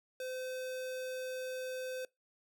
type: tone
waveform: square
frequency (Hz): 513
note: C5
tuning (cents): -34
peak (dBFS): -39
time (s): 0.2-2.05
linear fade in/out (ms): 2
effects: noise-tail reverb RT60 0.2 s tail -24 dB re dry